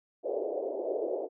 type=band-pass noise; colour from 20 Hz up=pink; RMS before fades=-33 dBFS; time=0.23-1.29 s; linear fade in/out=50 ms; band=360 to 640 Hz; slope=48 dB/octave; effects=none